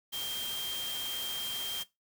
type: tone in noise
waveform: sine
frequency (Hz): 3183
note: G7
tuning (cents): +26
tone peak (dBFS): -35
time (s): 0.12-1.84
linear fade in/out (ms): 20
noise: white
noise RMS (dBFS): -40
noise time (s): 0.12-1.84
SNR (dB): +2
effects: noise-tail reverb RT60 0.2 s tail -18 dB re dry